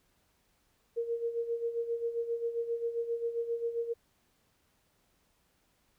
sine tone with tremolo, 466.2 Hz, A#4, in tune, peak -28 dBFS, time 0.96-3.94 s, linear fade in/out 20 ms, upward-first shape sine, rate 7.5 Hz, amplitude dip 70%, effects pink hiss -72 dBFS RMS until 5.98 s

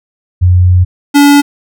sine / square tone pair in turn, 90.2 / 286.4 Hz, F#2 / D4, -44 / -43 cents, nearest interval octave + minor sixth, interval 2001 cents, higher second, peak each -3 dBFS, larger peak neither, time 0.41-0.85 / 1.14-1.42 s, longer first, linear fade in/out 20 ms, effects none

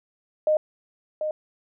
sine tone with echo, 615 Hz, D#5, 20 cents flat, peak -17 dBFS, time 0.47-0.57 s, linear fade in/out 2 ms, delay 740 ms, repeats 1, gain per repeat -7 dB, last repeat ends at 1.31 s, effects none

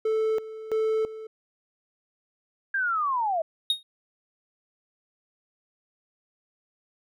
triangle tone with tremolo, 439 Hz, A4, 4 cents flat, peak -20 dBFS, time 0.05-1.27 s, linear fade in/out 5 ms, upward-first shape square, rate 1.5 Hz, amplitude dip 80%
sine linear sweep, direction down, 1621 to 622.3 Hz, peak -23 dBFS, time 2.74-3.42 s, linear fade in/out 5 ms
triangle tone with exponential decay, 3729 Hz, A#7, in tune, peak -16 dBFS, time 3.7-3.83 s, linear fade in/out 2 ms, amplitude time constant 27 ms
effects none

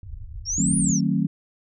pink low-pass noise, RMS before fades -36 dBFS, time 0.03-0.92 s, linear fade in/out 2 ms, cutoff 110 Hz, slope 48 dB/octave
sine exponential two-way sweep, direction up then down, 5310 to 9750 to 5310 Hz, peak -23 dBFS, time 0.45-1.01 s, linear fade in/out 50 ms, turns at 0.77 s
sine chord, D# diminished seventh, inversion none, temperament just, 155.56 / 186.68 / 224 / 268.8 Hz, D#3 / F#3 / A3 / C4, 0 / +16 / +31 / +47 cents, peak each -25 / -23 / -25 / -26 dBFS, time 0.58-1.27 s, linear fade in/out 5 ms
effects none

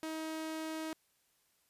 sawtooth tone, 317.1 Hz, D#4, 33 cents sharp, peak -34 dBFS, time 0.03-0.93 s, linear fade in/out 0 ms, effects white hiss -74 dBFS RMS until 1.69 s + resampled to 32000 Hz

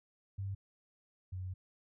sine tone pair in turn, 98 / 92.5 Hz, G2 / F#2, 0 / 0 cents, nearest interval minor second, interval 100 cents, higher first, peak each -36 / -38 dBFS, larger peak first, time 0.38-0.55 / 1.32-1.54 s, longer second, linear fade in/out 10 ms, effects none

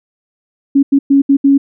sine tone bursts at uneven times, 277.2 Hz, C#4, in tune, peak -5 dBFS, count 5, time 0.75-0.83 / 0.92-0.99 / 1.1-1.22 / 1.29-1.37 / 1.44-1.58 s, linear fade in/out 10 ms, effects none

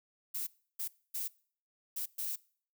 violet noise bursts at uneven times, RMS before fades -37 dBFS, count 5, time 0.34-0.47 / 0.79-0.88 / 1.14-1.28 / 1.96-2.06 / 2.18-2.36 s, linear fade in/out 10 ms, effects noise-tail reverb RT60 0.5 s tail -23 dB re dry

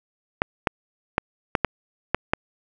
clicks, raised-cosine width 0.5 ms, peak -3 dBFS, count 7, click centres 0.419 / 0.672 / 1.181 / 1.552 / 1.647 / 2.146 / 2.335 s, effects none

